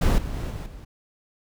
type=noise with level steps; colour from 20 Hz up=brown; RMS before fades=-18 / -31 / -29 / -32 / -41 dBFS; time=0.01-0.85 s; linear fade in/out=10 ms; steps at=0.18 / 0.34 / 0.5 / 0.66 s; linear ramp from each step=2 ms; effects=none